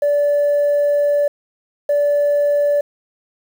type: tone pair in turn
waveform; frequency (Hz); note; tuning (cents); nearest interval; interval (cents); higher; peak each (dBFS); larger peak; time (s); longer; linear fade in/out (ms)
sine; 580 / 580; D5 / D5; -22 / -22; unison; 0; neither; -11; neither; 0.02-1.28 / 1.89-2.81; first; 5
effects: tanh soft clip ceiling -10 dBFS + 7-bit